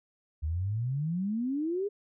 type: exponential sweep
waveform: sine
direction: up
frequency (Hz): 73.42 to 420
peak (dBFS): -28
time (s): 0.42-1.89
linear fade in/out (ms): 20
effects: none